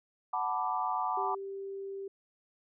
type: chord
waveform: sine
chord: B minor seventh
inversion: second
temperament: equal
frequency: 740 / 880 / 987.8 / 1174.7 Hz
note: F#5 / A5 / B5 / D6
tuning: 0 / 0 / 0 / 0 cents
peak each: -35 dBFS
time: 0.33-1.35 s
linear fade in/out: 5 ms
type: tone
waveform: sine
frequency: 392 Hz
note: G4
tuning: in tune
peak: -37 dBFS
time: 1.17-2.08 s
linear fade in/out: 5 ms
effects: none